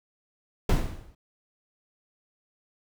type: noise with exponential decay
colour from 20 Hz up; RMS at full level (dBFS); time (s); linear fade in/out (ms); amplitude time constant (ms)
brown; -17; 0.69-1.15; 5; 100
effects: none